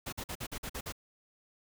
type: noise bursts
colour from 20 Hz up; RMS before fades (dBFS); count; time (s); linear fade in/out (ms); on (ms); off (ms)
pink; -39; 8; 0.06-0.924; 10; 66; 48
effects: none